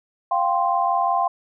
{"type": "chord", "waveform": "sine", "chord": "F suspended second", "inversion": "none", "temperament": "equal", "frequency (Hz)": [698.5, 784, 1046.5], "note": ["F5", "G5", "C6"], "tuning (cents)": [0, 0, 0], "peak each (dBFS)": -22, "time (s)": [0.31, 1.28], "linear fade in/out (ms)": 5, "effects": []}